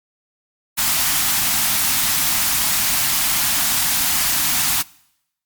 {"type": "band-stop noise", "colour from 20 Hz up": "white", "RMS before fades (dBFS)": -18, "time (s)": [0.77, 4.83], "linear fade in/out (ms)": 20, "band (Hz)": [310, 660], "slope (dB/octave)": 48, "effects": ["noise-tail reverb RT60 0.8 s tail -23 dB re dry", "MP3 96 kbps"]}